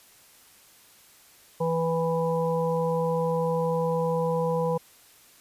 harmonic tone, 164.81 Hz, E3, in tune, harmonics 1 / 3 / 5 / 6, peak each -28 / -25 / -35 / -32 dBFS, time 1.6-4.78 s, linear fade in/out 10 ms, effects white hiss -55 dBFS RMS until 5.4 s + resampled to 32000 Hz

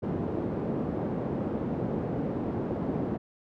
pink band-pass noise, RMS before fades -31 dBFS, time 0.02-3.18 s, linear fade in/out 20 ms, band 160 to 450 Hz, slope 12 dB/octave, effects none

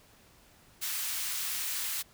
white high-pass noise, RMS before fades -34 dBFS, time 0.81-2.03 s, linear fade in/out 20 ms, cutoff 1400 Hz, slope 12 dB/octave, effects pink hiss -60 dBFS RMS until 2.13 s

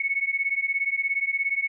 sine beating tone pair, 2200 / 2217 Hz, C#7 / C#7, -14 / 0 cents, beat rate 17 Hz, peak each -26 / -26 dBFS, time 0-1.68 s, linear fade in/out 5 ms, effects none

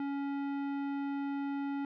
sine tone with tanh clipping, 280 Hz, C#4, 18 cents sharp, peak -35 dBFS, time 0-1.85 s, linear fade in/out 2 ms, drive 15 dB, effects none

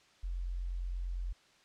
sine tone, 44.34 Hz, F1, 27 cents sharp, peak -34 dBFS, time 0.23-1.33 s, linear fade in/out 10 ms, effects white hiss -64 dBFS RMS until 1.64 s + low-pass 5000 Hz 12 dB/octave

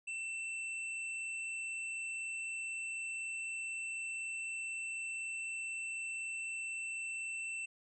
square tone, 2679 Hz, E7, 27 cents sharp, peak -39 dBFS, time 0.07-7.66 s, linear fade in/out 10 ms, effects resampled to 24000 Hz

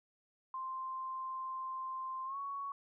sine tone with pitch glide, 1046.5 to 1115.2 Hz, C6 to C#6, 0 to +10 cents, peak -38 dBFS, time 0.54-2.72 s, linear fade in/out 2 ms, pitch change +110 cents, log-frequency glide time 2.25-2.37 s, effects none

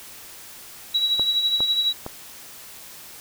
sine tone with tremolo, 3892 Hz, B7, 26 cents flat, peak -16 dBFS, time 0.94-1.93 s, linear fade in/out 10 ms, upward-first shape triangle, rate 12 Hz, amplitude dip 60%
clicks, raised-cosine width 1 ms, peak -16 dBFS, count 3, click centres 1.196 / 1.605 / 2.064 s
effects white hiss -42 dBFS RMS until 3.2 s

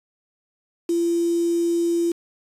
sine tone with quantisation, 340.1 Hz, F4, 46 cents flat, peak -18 dBFS, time 0.89-2.12 s, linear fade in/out 5 ms, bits 6, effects resampled to 32000 Hz

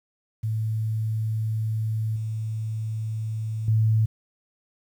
sine tone with level steps, 110 Hz, A2, in tune, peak -23 / -26 / -17 dBFS, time 0.43-4.06 s, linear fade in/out 10 ms, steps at 2.16 / 3.68 s, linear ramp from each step 2 ms, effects 9-bit

